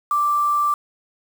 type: tone with quantisation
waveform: sine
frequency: 1174.7 Hz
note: D6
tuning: in tune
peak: -16 dBFS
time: 0.11-0.74 s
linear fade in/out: 2 ms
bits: 6
effects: none